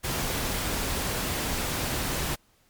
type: noise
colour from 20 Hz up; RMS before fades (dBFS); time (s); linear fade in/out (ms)
pink; -29; 0.03-2.36; 20
effects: pink hiss -64 dBFS RMS until 2.69 s + MP3 96 kbps